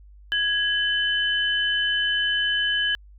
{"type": "tone pair together", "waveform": "sine", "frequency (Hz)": [1661.2, 3027], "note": ["G#6", "F#7"], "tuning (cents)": [0, 39], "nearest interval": "minor seventh", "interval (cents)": 1039, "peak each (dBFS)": -23, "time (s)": [0.32, 2.95], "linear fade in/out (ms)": 0, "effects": ["added 50 Hz sine -45 dBFS peak until 3.18 s"]}